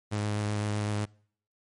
sawtooth tone with vibrato, 104.7 Hz, G#2, 15 cents sharp, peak -24 dBFS, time 0.11-1.06 s, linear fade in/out 20 ms, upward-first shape triangle, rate 7.9 Hz, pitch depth 17 cents each way, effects noise-tail reverb RT60 0.6 s tail -26 dB re dry + MP3 48 kbps

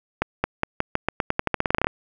accelerating click train, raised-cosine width 0.5 ms, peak -5 dBFS, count 19, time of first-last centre 0.22-1.87 s, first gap 220 ms, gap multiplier 0.88, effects none

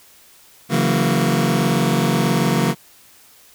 sawtooth chord, F# dominant seventh, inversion second, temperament just, 138.75 / 166.5 / 185 / 231.2 Hz, C#3 / E3 / F#3 / A#3, +2 / +18 / 0 / -14 cents, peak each -17 dBFS, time 0.69-2.75 s, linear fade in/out 50 ms, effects white hiss -49 dBFS RMS until 3.54 s

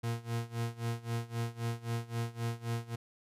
40% pulse tone with tremolo, 116.54 Hz, A#2, in tune, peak -30 dBFS, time 0.03-2.96 s, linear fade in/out 10 ms, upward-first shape sine, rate 3.8 Hz, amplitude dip 90%, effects resampled to 32000 Hz

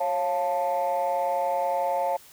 sine chord, Db augmented, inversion none, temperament equal with one note detuned, 548 / 698.5 / 880 Hz, Db5 / F5 / A5, -20 / 0 / 0 cents, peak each -26 dBFS, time 0-2.17 s, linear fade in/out 10 ms, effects tanh soft clip ceiling -18 dBFS + white hiss -51 dBFS RMS until 2.32 s

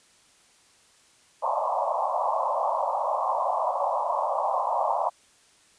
white band-pass noise, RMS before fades -26 dBFS, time 1.42-5.1 s, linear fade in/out 20 ms, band 550 to 1100 Hz, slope 96 dB/octave, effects white hiss -59 dBFS RMS until 5.78 s + resampled to 22050 Hz

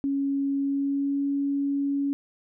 sine tone with pitch glide, 277.2 to 280.4 Hz, C#4 to C#4, 0 to +20 cents, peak -23 dBFS, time 0.04-2.13 s, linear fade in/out 0 ms, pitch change +20 cents, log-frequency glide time 0.57-1.24 s, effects none

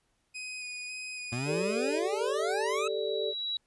sawtooth tone with vibrato, 2489 Hz, D#7, in tune, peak -34 dBFS, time 0.34-2 s, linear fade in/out 20 ms, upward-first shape square, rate 1.8 Hz, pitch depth 13 cents each way
25% pulse exponential sweep, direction up, 115.4 to 1324 Hz, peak -28 dBFS, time 1.32-2.88 s, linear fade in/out 5 ms
sine chord, G suspended second, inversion none, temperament equal, 392 / 440 / 587.3 Hz, G4 / A4 / D5, 0 / 0 / 0 cents, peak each -34 / -32 / -35 dBFS, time 1.45-3.34 s, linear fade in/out 50 ms
sine tone with exponential growth, 3896 Hz, B7, 24 cents flat, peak -29 dBFS, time 1.5-3.57 s, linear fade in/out 2 ms, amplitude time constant 450 ms
effects pink hiss -74 dBFS RMS until 3.66 s + resampled to 24000 Hz

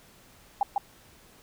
sine tone with echo, 804 Hz, G5, 44 cents sharp, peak -20 dBFS, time 0.61-0.63 s, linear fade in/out 2 ms, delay 150 ms, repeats 1, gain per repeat -2 dB, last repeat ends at 0.78 s, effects pink hiss -56 dBFS RMS until 1.42 s

